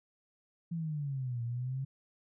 sine exponential two-way sweep, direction down then up, 171.2 to 116.54 to 136.5 Hz, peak -33 dBFS, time 0.71-1.85 s, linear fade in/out 10 ms, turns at 1.43 s, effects none

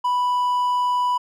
triangle tone, 987.8 Hz, B5, in tune, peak -16 dBFS, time 0.04-1.18 s, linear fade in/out 10 ms, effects none

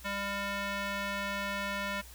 square tone with band-pass filter, 200 Hz, G3, 35 cents sharp, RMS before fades -35 dBFS, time 0.04-2.02 s, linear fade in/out 20 ms, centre 1900 Hz, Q 0.97, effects added 61 Hz sine -50 dBFS peak until 2.14 s + white hiss -53 dBFS RMS until 2.14 s

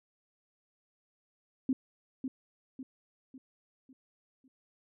sine tone with echo, 261.6 Hz, C4, in tune, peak -25 dBFS, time 1.69-1.73 s, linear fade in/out 2 ms, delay 550 ms, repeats 5, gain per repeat -7 dB, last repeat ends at 4.48 s, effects none

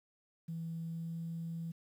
sine tone with pitch glide, 164.81 to 165.96 Hz, E3 to E3, 0 to +12 cents, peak -37 dBFS, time 0.48-1.72 s, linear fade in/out 10 ms, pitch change +12 cents, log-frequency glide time 0.84-1.15 s, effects tanh soft clip ceiling -33 dBFS + 11-bit

